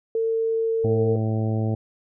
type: tone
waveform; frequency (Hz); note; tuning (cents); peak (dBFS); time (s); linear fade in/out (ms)
sine; 450.9; A4; +42; -20; 0.15-1.16; 2
type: harmonic tone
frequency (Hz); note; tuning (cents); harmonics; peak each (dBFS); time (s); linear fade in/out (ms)
110; A2; 0; 1 / 2 / 3 / 4 / 5 / 6 / 7; -22 / -28 / -32 / -34 / -36 / -38 / -39; 0.84-1.75; 5
effects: none